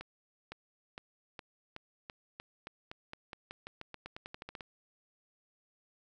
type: accelerating click train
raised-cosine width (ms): 0.3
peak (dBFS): -27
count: 23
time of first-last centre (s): 0.01-4.608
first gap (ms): 510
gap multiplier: 0.9
effects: none